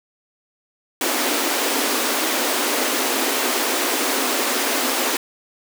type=high-pass noise; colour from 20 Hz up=pink; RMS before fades=-21 dBFS; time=1.01-5.17 s; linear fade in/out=2 ms; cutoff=240 Hz; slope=96 dB/octave; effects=none